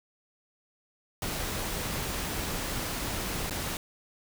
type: noise with dropouts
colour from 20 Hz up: pink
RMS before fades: -33 dBFS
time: 1.22-3.77 s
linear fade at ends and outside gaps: 1 ms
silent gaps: 3.497-3.508 s
effects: none